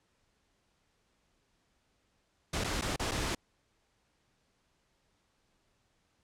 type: noise with dropouts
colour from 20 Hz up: pink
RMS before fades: -33 dBFS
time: 2.53-3.35 s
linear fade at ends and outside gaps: 5 ms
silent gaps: 2.639-2.643 / 2.813-2.82 / 2.962-2.995 / 3.113-3.117 s
effects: pink hiss -74 dBFS RMS until 6.23 s + low-pass 8000 Hz 12 dB/octave